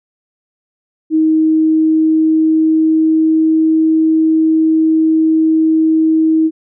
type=tone with pitch glide; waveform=sine; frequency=315.6 to 318.5 Hz; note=D#4 to D#4; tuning=+25 to +41 cents; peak=-8 dBFS; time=1.1-6.51 s; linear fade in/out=50 ms; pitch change=+16 cents; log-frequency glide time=1.34-3.84 s; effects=none